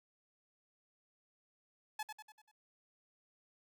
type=tone with echo; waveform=sawtooth; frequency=857 Hz; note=A5; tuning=46 cents flat; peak=-34 dBFS; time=1.99-2.03 s; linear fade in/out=5 ms; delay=97 ms; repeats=5; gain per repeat=-6 dB; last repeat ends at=2.515 s; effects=none